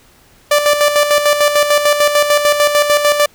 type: tone with tremolo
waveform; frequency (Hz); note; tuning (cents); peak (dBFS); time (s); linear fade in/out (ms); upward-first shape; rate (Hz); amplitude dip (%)
sawtooth; 587.3; D5; 0; -4; 0.51-3.26; 5; square; 6.7; 55
effects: pink hiss -48 dBFS RMS until 3.34 s